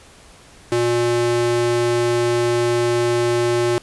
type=tone with high-pass filter; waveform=square; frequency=119.3 Hz; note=A#2; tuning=41 cents sharp; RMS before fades=-18 dBFS; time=0.72-3.78 s; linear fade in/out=0 ms; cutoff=260 Hz; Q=8.5; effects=pink hiss -46 dBFS RMS until 3.82 s + resampled to 24000 Hz

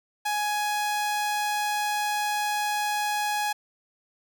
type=tone; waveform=sawtooth; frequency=835 Hz; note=G#5; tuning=9 cents sharp; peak=-21 dBFS; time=0.25-3.53 s; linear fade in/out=10 ms; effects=none

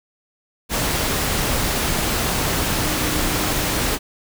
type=tone in noise; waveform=sine; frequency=303.9 Hz; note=D#4; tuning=41 cents flat; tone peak=-30 dBFS; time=2.74-3.78 s; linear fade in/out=50 ms; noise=pink; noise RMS=-21 dBFS; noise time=0.69-3.99 s; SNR=-12 dB; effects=none

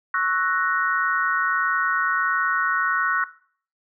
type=chord; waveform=sine; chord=F# dominant seventh; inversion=second; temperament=equal; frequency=1108.7 / 1318.5 / 1480 / 1864.7 Hz; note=C#6 / E6 / F#6 / A#6; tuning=0 / 0 / 0 / 0 cents; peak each=-25 / -27 / -23 / -28 dBFS; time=0.14-3.24 s; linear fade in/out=2 ms; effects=noise-tail reverb RT60 0.5 s tail -17 dB re dry

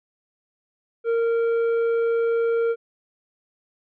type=tone with tanh clipping; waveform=sine; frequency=461.9 Hz; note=A#4; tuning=16 cents flat; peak=-20 dBFS; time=1.04-2.76 s; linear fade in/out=50 ms; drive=7 dB; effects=none

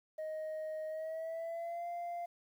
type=tone with pitch glide; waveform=sine; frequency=625 to 693.5 Hz; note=D#5 to F5; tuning=+8 to -12 cents; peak=-35 dBFS; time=0.18-2.26 s; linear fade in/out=10 ms; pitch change=+180 cents; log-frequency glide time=0.88-1.87 s; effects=tanh soft clip ceiling -37 dBFS + 11-bit

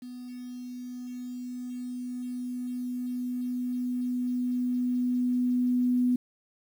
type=tone with level ramp; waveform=sine; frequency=248.1 Hz; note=B3; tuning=8 cents sharp; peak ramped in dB=-38 to -21 dBFS; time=0.02-6.16 s; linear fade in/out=5 ms; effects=9-bit

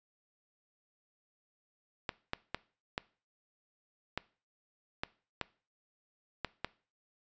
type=clicks; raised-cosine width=0.3 ms; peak=-17 dBFS; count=9; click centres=2.092 / 2.334 / 2.546 / 2.979 / 4.176 / 5.035 / 5.413 / 6.447 / 6.646 s; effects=noise-tail reverb RT60 0.4 s tail -21 dB re dry + resampled to 16000 Hz

